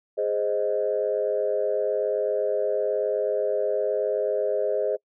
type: chord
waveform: sine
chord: Ab major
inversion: none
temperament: equal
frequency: 415.3 / 523.3 / 622.3 Hz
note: Ab4 / C5 / Eb5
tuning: 0 / 0 / 0 cents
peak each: -26 dBFS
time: 0.17-4.97 s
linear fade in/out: 20 ms
effects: noise-tail reverb RT60 0.1 s tail -26 dB re dry + tanh soft clip ceiling -13 dBFS